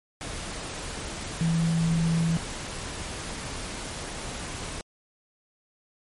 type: tone in noise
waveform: sine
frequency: 165.2 Hz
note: E3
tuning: 4 cents sharp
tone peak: -21 dBFS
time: 1.41-2.37 s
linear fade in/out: 0 ms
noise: pink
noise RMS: -35 dBFS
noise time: 0.21-4.81 s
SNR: +11 dB
effects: MP3 48 kbps